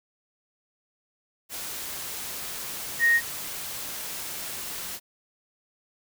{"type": "tone in noise", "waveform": "sine", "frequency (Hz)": 1864.7, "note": "A#6", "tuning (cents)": 0, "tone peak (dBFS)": -17, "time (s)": [2.99, 3.21], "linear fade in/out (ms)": 50, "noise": "white", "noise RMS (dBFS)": -35, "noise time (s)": [1.49, 5], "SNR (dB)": 15, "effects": []}